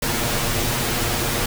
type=noise with comb filter; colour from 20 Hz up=pink; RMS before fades=-22 dBFS; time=0.02-1.46 s; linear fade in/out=5 ms; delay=8.5 ms; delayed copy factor=+0.8; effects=none